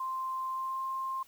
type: tone with pitch glide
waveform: sine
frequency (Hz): 1046 to 1057.5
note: C6 to C6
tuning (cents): -1 to +18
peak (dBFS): -32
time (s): 0-1.23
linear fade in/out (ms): 5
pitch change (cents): +19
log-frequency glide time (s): 0.5-0.82
effects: white hiss -61 dBFS RMS until 1.27 s